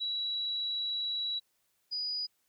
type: tone pair in turn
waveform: sine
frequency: 3909 / 4925 Hz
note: B7 / D#8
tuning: -19 / -19 cents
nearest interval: major third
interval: 400 cents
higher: second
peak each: -31 / -32 dBFS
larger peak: first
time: 0-1.4 / 1.91-2.27 s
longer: first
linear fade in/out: 20 ms
effects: white hiss -75 dBFS RMS until 2.48 s